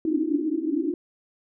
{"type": "band-pass noise", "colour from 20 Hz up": "pink", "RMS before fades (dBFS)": -25, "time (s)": [0.05, 0.94], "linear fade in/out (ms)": 2, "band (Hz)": [280, 340], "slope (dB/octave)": 96, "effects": []}